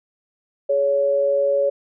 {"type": "tone pair together", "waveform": "sine", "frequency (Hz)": [420.3, 561], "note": ["G#4", "C#5"], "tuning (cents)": [21, 21], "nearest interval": "perfect fourth", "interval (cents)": 500, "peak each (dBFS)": [-25, -16], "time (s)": [0.69, 1.7], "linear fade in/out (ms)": 10, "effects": []}